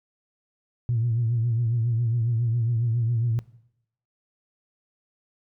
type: tone with vibrato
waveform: sine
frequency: 116.54 Hz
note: A#2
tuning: in tune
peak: -20 dBFS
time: 0.89-3.39 s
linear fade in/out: 0 ms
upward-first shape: triangle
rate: 7.3 Hz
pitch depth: 98 cents each way
effects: noise-tail reverb RT60 0.8 s tail -20 dB re dry + tanh soft clip ceiling -16 dBFS